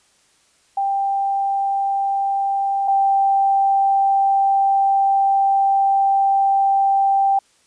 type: tone pair in turn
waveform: sine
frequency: 789 / 785.6 Hz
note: G5 / G5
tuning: +11 / +4 cents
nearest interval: unison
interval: 7 cents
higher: first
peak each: -17 / -13 dBFS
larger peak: second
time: 0.77-2.88 / 2.88-7.39 s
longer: second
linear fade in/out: 5 ms
effects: white hiss -58 dBFS RMS until 7.66 s + resampled to 22050 Hz